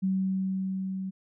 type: tone with level ramp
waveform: sine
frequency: 190 Hz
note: F#3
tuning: 46 cents sharp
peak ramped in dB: -23 to -31 dBFS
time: 0.02-1.11 s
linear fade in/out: 20 ms
effects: none